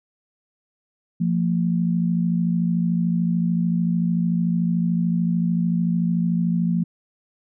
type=tone pair together; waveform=sine; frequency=173.28 / 226.8 Hz; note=F3 / A#3; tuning=-13 / -47 cents; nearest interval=perfect fourth; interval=466 cents; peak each=-19 / -24 dBFS; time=1.2-6.84 s; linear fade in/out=10 ms; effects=none